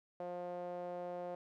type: tone with band-pass filter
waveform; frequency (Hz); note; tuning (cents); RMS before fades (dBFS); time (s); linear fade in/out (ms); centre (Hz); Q
sawtooth; 177.1; F3; +24; -43; 0.2-1.35; 2; 600; 4.7
effects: none